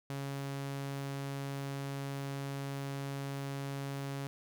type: tone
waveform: sawtooth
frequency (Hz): 138.59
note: C#3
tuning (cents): 0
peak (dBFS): -33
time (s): 0.1-4.27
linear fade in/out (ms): 0
effects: none